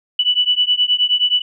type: beating tone pair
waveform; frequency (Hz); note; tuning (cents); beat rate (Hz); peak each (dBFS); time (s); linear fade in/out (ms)
sine; 2960 / 2969.5; F#7 / F#7; 0 / +6; 9.5; -16; 0.19-1.42; 5
effects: none